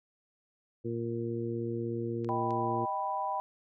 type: harmonic tone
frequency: 116.54 Hz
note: A#2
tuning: in tune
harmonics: 1 / 2 / 3 / 4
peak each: -37 / -38 / -35 / -39 dBFS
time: 0.84-2.86 s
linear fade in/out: 20 ms
type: clicks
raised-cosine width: 0.2 ms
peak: -33 dBFS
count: 2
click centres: 2.246 / 2.507 s
type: chord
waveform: sine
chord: Eb augmented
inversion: none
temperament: equal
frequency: 622.3 / 784 / 987.8 Hz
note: Eb5 / G5 / B5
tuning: 0 / 0 / 0 cents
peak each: -39 / -34 / -33 dBFS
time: 2.29-3.4 s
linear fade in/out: 0 ms
effects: none